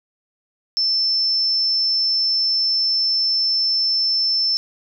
sine tone, 5310 Hz, E8, 12 cents sharp, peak -16 dBFS, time 0.77-4.57 s, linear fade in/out 0 ms, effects none

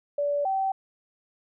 sine tone pair in turn, 577 / 771.7 Hz, D5 / G5, -31 / -27 cents, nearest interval perfect fourth, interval 504 cents, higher second, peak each -23 dBFS, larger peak neither, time 0.18-0.45 / 0.45-0.72 s, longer neither, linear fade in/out 5 ms, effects none

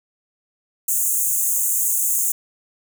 pink high-pass noise, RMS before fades -20 dBFS, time 0.88-2.32 s, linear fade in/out 5 ms, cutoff 6500 Hz, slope 96 dB/octave, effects none

